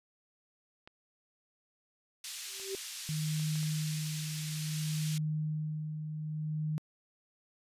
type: clicks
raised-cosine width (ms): 0.3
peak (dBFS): -34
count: 5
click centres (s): 0.875 / 2.599 / 3.398 / 3.556 / 3.631
type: band-pass noise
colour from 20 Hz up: white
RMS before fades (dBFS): -43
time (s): 2.24-5.18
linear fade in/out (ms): 2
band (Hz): 2500 to 7600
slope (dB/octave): 12
type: tone with exponential growth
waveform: sine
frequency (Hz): 388.4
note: G4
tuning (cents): -16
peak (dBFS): -32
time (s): 2.46-2.75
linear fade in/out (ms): 1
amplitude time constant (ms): 62
type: tone with tremolo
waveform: sine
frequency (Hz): 154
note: D#3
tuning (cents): -17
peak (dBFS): -30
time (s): 3.09-6.78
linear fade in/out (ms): 0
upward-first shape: sine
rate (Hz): 0.59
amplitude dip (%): 50
effects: resampled to 32000 Hz